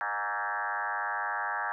sine tone with frequency modulation, 1244.5 Hz, D#6, in tune, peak -29 dBFS, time 0.01-1.72 s, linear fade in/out 0 ms, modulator 104 Hz, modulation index 4.9, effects none

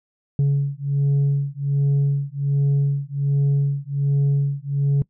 sine beating tone pair, 140 / 141.3 Hz, C#3 / C#3, +18 / +34 cents, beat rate 1.3 Hz, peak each -18 dBFS, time 0.39-5.02 s, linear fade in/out 2 ms, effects noise-tail reverb RT60 0.1 s tail -23 dB re dry + tanh soft clip ceiling -14 dBFS

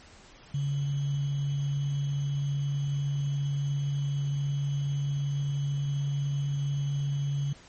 sine tone with sample-and-hold, 141 Hz, C#3, 30 cents sharp, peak -26 dBFS, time 0.54-7.53 s, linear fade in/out 5 ms, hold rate 3150 Hz, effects pink hiss -53 dBFS RMS until 7.68 s + MP3 32 kbps

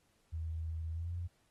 sine tone with pitch glide, 80.8 to 87.1 Hz, E2 to F2, -34 to -4 cents, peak -36 dBFS, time 0.32-1.28 s, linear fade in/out 20 ms, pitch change +130 cents, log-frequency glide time 0.91-1.14 s, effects pink hiss -74 dBFS RMS until 1.5 s + AAC 32 kbps

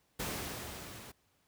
pink noise with level ramp, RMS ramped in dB -36 to -50 dBFS, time 0.19-1.12 s, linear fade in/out 10 ms, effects pink hiss -73 dBFS RMS until 1.47 s + high-pass 60 Hz 12 dB/octave

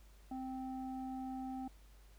square tone with low-pass filter, 260.7 Hz, C4, 6 cents flat, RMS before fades -43 dBFS, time 0.31-1.68 s, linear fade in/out 5 ms, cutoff 650 Hz, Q 9.7, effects added 50 Hz sine -58 dBFS peak until 2.18 s + pink hiss -68 dBFS RMS until 2.18 s

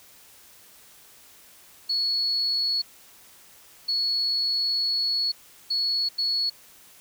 sine tone bursts at uneven times, 4379 Hz, C#8, 22 cents flat, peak -22 dBFS, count 4, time 1.89-2.82 / 3.88-5.32 / 5.7-6.09 / 6.18-6.5 s, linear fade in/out 10 ms, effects white hiss -52 dBFS RMS until 7 s

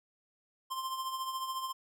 square tone with tremolo, 1050 Hz, C6, 6 cents sharp, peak -33 dBFS, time 0.7-1.73 s, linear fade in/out 20 ms, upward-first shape triangle, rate 14 Hz, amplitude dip 60%, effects none

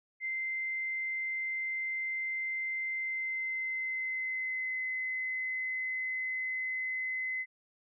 sine tone with pitch glide, 2080 to 2040 Hz, C7 to C7, -11 to -44 cents, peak -32 dBFS, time 0.2-7.46 s, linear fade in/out 50 ms, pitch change -33 cents, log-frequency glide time 2.95-4.84 s, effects none

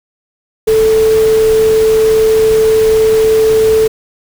sine tone in noise, 440 Hz, A4, in tune, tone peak -6 dBFS, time 0.67-3.88 s, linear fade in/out 10 ms, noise pink, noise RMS -23 dBFS, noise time 0.67-3.88 s, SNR +14 dB, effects none

